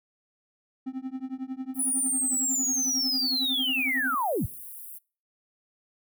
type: tone with tremolo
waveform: triangle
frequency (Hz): 261.6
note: C4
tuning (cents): 0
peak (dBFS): -26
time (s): 0.86-4.15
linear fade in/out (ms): 10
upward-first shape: triangle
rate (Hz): 11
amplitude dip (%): 100
type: high-pass noise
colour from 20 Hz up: white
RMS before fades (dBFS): -42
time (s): 1.74-4.99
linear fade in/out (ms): 20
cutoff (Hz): 9600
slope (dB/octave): 48
type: linear sweep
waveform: sine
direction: down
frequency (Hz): 10000 to 61.74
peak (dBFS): -24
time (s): 1.79-4.46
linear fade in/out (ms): 5
effects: noise-tail reverb RT60 0.4 s tail -25 dB re dry